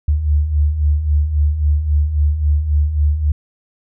sine beating tone pair, 71.6 / 75.3 Hz, D2 / D2, -43 / +44 cents, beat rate 3.7 Hz, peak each -20 / -13 dBFS, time 0.08-3.32 s, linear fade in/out 5 ms, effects none

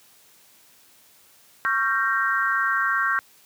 sine chord, G half-diminished seventh, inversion second, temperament equal with one note detuned, 1108.7 / 1365.8 / 1568 / 1864.7 Hz, Db6 / F6 / G6 / Bb6, 0 / -39 / 0 / 0 cents, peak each -26 / -26 / -23 / -28 dBFS, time 1.65-3.19 s, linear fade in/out 0 ms, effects white hiss -55 dBFS RMS until 3.45 s + high-pass 80 Hz 12 dB/octave

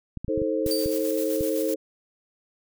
clicks, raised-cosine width 5 ms, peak -20 dBFS, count 8, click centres 0.173 / 0.246 / 0.282 / 0.377 / 0.418 / 0.663 / 0.86 / 1.409 s
sine chord, A diminished, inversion second, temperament just, 316.8 / 440 / 528 Hz, Eb4 / A4 / C5, +31 / 0 / +16 cents, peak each -27 dBFS, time 0.28-1.76 s, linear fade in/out 20 ms
blue noise with tremolo, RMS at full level -35 dBFS, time 0.66-1.74 s, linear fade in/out 2 ms, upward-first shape square, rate 7.8 Hz, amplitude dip 40%
sawtooth tone with exponential decay, 4639 Hz, D8, 22 cents flat, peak -22 dBFS, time 0.71-1.13 s, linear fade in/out 1 ms, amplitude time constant 91 ms
effects none

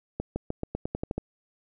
accelerating click train, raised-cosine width 2 ms, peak -16 dBFS, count 10, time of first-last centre 0.2-1.18 s, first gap 160 ms, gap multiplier 0.9, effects none

